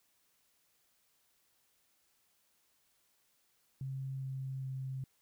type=tone with pitch steps; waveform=sine; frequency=134 / 133.15 / 132.31 Hz; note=C3 / C3 / C3; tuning=+42 / +31 / +20 cents; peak=-37 dBFS; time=3.81-5.04 s; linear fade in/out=2 ms; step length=410 ms; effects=white hiss -74 dBFS RMS until 5.21 s